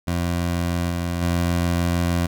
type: tone with level steps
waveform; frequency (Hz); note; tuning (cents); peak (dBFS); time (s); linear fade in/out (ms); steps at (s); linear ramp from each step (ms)
20% pulse; 86.5; F2; -16; -16 / -18 / -14; 0.07-2.27; 10; 0.89 / 1.21; 20
effects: none